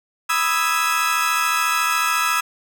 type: chord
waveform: 30% pulse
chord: E major seventh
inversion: second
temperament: equal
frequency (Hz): 987.8 / 1244.5 / 1318.5 / 1661.2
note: B5 / D#6 / E6 / G#6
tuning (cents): 0 / 0 / 0 / 0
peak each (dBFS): -24 / -21 / -18 / -23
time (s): 0.29-2.41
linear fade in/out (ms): 10
effects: none